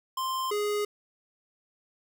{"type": "tone pair in turn", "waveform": "square", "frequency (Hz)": [1046.5, 415.3], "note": ["C6", "G#4"], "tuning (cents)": [0, 0], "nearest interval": "octave + major third", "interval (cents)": 1600, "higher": "first", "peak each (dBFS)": [-29, -27], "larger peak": "second", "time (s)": [[0.17, 0.51], [0.51, 0.85]], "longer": "neither", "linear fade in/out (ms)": 5, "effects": []}